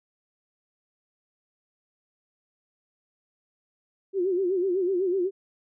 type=tone with vibrato; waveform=sine; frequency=370 Hz; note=F#4; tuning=in tune; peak=-22 dBFS; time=4.13-5.31 s; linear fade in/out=50 ms; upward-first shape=sine; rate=8 Hz; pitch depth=110 cents each way; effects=none